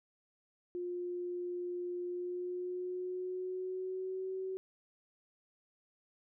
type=tone with pitch glide; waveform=sine; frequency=354.6 to 377.9 Hz; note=F4 to F#4; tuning=+26 to +37 cents; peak=-36 dBFS; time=0.75-4.57 s; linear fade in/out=0 ms; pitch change=+111 cents; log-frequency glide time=2.06-4.33 s; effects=none